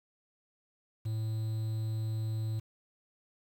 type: tone with quantisation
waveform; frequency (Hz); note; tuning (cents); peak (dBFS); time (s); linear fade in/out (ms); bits
triangle; 110; A2; 0; -29; 1.05-2.6; 10; 9
effects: none